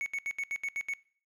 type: tone bursts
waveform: triangle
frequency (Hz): 2217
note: C#7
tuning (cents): 0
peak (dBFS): -29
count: 8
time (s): 0.01-0.936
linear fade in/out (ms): 0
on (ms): 51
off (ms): 74
effects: noise-tail reverb RT60 0.5 s tail -22 dB re dry